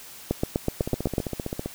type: two click trains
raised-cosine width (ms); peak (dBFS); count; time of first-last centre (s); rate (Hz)
2; -15 / -9; 14 / 8; 0.81-1.66 / 0.31-1.182; 15.3 / 8.03
effects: white hiss -44 dBFS RMS until 1.74 s